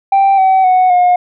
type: tone with pitch steps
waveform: sine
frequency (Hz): 784 / 761.2 / 739.1 / 717.7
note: G5 / F#5 / F#5 / F5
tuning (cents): 0 / +49 / -2 / +47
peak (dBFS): -4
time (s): 0.12-1.16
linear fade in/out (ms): 5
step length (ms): 260
effects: tanh soft clip ceiling -5 dBFS